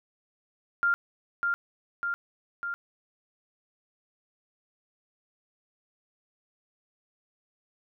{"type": "tone with echo", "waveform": "sine", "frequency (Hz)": 1396.9, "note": "F6", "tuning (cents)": 0, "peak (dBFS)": -21, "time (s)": [0.83, 0.94], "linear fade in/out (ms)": 0, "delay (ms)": 600, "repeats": 3, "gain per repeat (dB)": -3, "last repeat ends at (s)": 2.74, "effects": []}